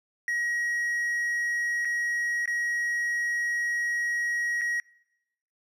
triangle tone with dropouts, 1900 Hz, A#6, 33 cents sharp, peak -24 dBFS, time 0.28-4.8 s, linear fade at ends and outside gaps 1 ms, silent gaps 1.849-1.853 / 2.457-2.476 / 4.612-4.616 s, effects noise-tail reverb RT60 0.9 s tail -24 dB re dry + resampled to 32000 Hz

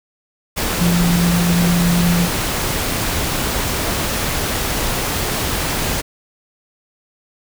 sine tone in noise, 173.2 Hz, F3, 14 cents flat, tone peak -13 dBFS, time 0.8-2.27 s, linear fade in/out 20 ms, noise pink, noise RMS -20 dBFS, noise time 0.56-6.02 s, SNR +4 dB, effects none

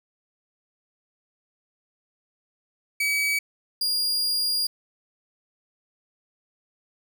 40% pulse tone pair in turn, 2279 / 4829 Hz, C#7 / D8, +47 / +47 cents, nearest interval octave + minor second, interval 1300 cents, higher second, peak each -21 dBFS, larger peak neither, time 3-3.39 / 3.81-4.67 s, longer second, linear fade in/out 5 ms, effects none

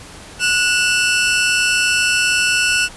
sawtooth tone pair together, 1465 / 2668 Hz, F#6 / E7, -18 / +20 cents, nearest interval minor seventh, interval 1038 cents, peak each -13 dBFS, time 0.39-2.89 s, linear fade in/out 50 ms, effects pink hiss -37 dBFS RMS until 2.96 s + resampled to 24000 Hz

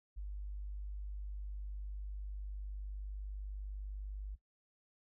sine tone, 49.95 Hz, G1, 33 cents sharp, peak -40 dBFS, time 0.16-4.36 s, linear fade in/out 20 ms, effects noise-tail reverb RT60 0.1 s tail -17 dB re dry

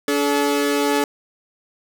sawtooth tone pair together, 286.5 / 430.6 Hz, D4 / A4, -43 / -37 cents, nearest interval perfect fifth, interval 706 cents, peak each -16 dBFS, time 0.08-1.04 s, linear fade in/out 2 ms, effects none

